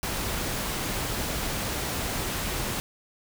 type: noise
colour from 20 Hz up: pink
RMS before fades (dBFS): -30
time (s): 0.03-2.8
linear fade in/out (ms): 0
effects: none